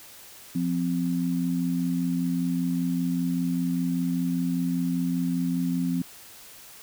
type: tone pair together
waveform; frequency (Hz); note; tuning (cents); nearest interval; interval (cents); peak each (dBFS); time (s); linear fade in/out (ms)
sine; 174.61 / 259.7; F3 / C4; 0 / -13; perfect fifth; 687; -26; 0.55-6.02; 5
effects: white hiss -47 dBFS RMS until 6.82 s